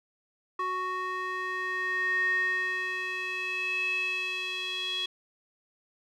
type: tone with band-pass filter sweep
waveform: square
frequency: 370 Hz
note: F#4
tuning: in tune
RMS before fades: -31 dBFS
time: 0.59-5.06 s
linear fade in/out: 5 ms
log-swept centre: 1300 to 3300 Hz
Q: 7.9
effects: none